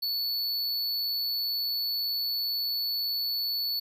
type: tone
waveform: square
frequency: 4441 Hz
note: C#8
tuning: 2 cents sharp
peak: -28 dBFS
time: 0.02-3.8 s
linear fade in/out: 10 ms
effects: none